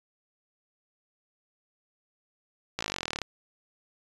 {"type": "slowing click train", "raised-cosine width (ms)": 0.2, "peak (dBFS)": -13, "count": 20, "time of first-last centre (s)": [2.79, 3.217], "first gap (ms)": 17, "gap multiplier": 1.03, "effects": ["resampled to 22050 Hz"]}